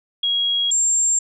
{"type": "tone pair in turn", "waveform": "sine", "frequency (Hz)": [3300, 7408], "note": ["G#7", "A#8"], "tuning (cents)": [-12, -12], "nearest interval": "octave + major second", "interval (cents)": 1400, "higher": "second", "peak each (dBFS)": [-17, -15], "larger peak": "second", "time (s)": [[0.23, 0.71], [0.71, 1.19]], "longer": "neither", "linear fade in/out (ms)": 5, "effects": []}